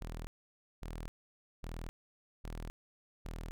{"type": "tone bursts", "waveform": "sawtooth", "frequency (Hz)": 40.42, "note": "E1", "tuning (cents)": -33, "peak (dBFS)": -37, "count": 5, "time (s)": [0.01, 3.51], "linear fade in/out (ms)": 0, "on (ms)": 260, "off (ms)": 550, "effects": []}